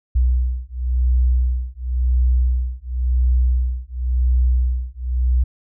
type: beating tone pair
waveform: sine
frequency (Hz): 61.74 / 62.68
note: B1 / B1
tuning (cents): 0 / +26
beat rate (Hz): 0.94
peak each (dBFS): -18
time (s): 0.15-5.44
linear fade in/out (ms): 10
effects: none